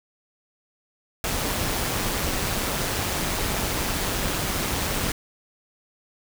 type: noise with amplitude modulation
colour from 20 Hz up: pink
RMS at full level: -24 dBFS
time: 1.24-5.12 s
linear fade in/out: 2 ms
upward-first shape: sine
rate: 191 Hz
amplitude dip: 45%
effects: none